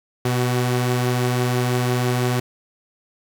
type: tone pair together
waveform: sawtooth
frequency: 123.47 / 376.4 Hz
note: B2 / F#4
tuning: 0 / +30 cents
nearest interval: octave + perfect fifth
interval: 1930 cents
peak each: -15 / -22 dBFS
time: 0.25-2.4 s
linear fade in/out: 5 ms
effects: 8-bit